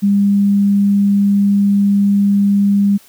sine tone, 200.8 Hz, G3, 42 cents sharp, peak -9 dBFS, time 0.02-2.98 s, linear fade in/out 20 ms, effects white hiss -46 dBFS RMS until 3.08 s

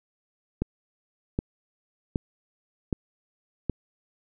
click train, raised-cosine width 3 ms, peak -12 dBFS, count 5, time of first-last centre 0.62-3.697 s, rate 1.3 Hz, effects none

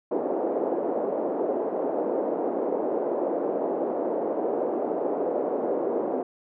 white band-pass noise, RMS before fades -27 dBFS, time 0.11-6.23 s, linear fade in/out 5 ms, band 300 to 600 Hz, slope 24 dB/octave, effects none

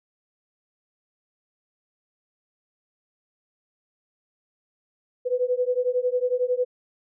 sine beating tone pair, 492.9 / 503.9 Hz, B4 / B4, -3 / +35 cents, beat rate 11 Hz, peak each -24 dBFS, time 5.25-6.65 s, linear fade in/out 20 ms, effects none

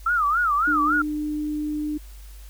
sine tone with vibrato, 1291 Hz, E6, 37 cents flat, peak -18 dBFS, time 0.06-1.02 s, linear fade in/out 5 ms, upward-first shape sine, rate 3.6 Hz, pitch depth 210 cents each way
sine tone, 300.8 Hz, D4, 42 cents sharp, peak -24 dBFS, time 0.67-1.98 s, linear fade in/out 10 ms
effects added 50 Hz sine -39 dBFS peak until 2.49 s + white hiss -52 dBFS RMS until 2.49 s

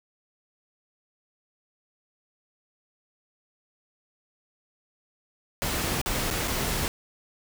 pink noise with dropouts, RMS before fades -28 dBFS, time 5.62-6.88 s, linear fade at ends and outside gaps 0 ms, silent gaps 6.015-6.06 / 6.303-6.31 / 6.476-6.48 s, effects none

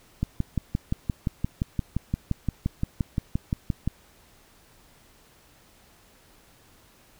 click train, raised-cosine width 5 ms, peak -12 dBFS, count 22, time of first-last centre 0.23-3.876 s, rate 5.76 Hz, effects pink hiss -57 dBFS RMS until 7.19 s

